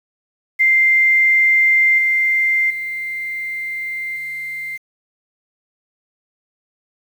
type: tone with level steps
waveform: sine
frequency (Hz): 2093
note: C7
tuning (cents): 0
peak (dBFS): -10 / -13 / -22 / -24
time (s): 0.59-4.78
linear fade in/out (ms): 20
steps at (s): 1.98 / 2.7 / 4.16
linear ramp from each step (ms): 5
effects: 7-bit